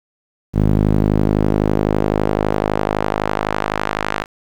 sawtooth tone with band-pass filter sweep, 51.9 Hz, G#1, in tune, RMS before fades -17 dBFS, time 0.53-4.26 s, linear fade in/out 50 ms, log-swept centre 180 to 1500 Hz, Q 0.87, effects 7-bit

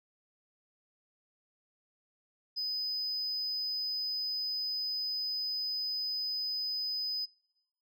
sine tone, 5010 Hz, D#8, 11 cents sharp, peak -30 dBFS, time 2.56-7.26 s, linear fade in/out 20 ms, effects noise-tail reverb RT60 0.9 s tail -25 dB re dry + tanh soft clip ceiling -30 dBFS

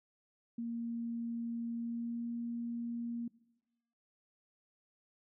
sine tone with pitch glide, 233.1 to 235.3 Hz, A#3 to A#3, 0 to +16 cents, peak -36 dBFS, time 0.58-3.28 s, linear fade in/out 5 ms, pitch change +16 cents, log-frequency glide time 1.74-2.3 s, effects noise-tail reverb RT60 1.0 s tail -21 dB re dry

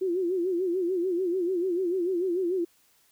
sine tone with vibrato, 360 Hz, F#4, 47 cents flat, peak -24 dBFS, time 0.01-2.65 s, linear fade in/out 10 ms, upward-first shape sine, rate 6.8 Hz, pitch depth 110 cents each way, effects white hiss -64 dBFS RMS until 3.11 s

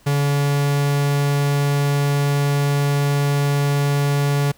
45% pulse tone, 142.6 Hz, C#3, 49 cents sharp, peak -16 dBFS, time 0.06-4.52 s, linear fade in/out 10 ms, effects pink hiss -53 dBFS RMS until 4.57 s

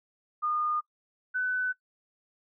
sine tone pair in turn, 1220 / 1503.2 Hz, D#6 / F#6, -34 / +27 cents, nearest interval major third, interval 361 cents, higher second, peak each -26 dBFS, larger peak neither, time 0.42-0.81 / 1.34-1.73 s, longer neither, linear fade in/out 20 ms, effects noise-tail reverb RT60 0.1 s tail -21 dB re dry

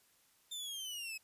sawtooth linear sweep, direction down, 3600 to 2541 Hz, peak -38 dBFS, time 0.51-1.18 s, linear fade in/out 10 ms, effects white hiss -70 dBFS RMS until 1.23 s + resampled to 32000 Hz

